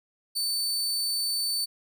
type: tone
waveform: sawtooth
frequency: 4530 Hz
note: C#8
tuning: 37 cents sharp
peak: -23 dBFS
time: 0.35-1.66 s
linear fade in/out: 20 ms
effects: none